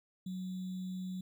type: tone with sample-and-hold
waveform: sine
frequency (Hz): 185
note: F#3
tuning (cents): 0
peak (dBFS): -37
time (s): 0.26-1.21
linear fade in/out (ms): 5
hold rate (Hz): 3675
effects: none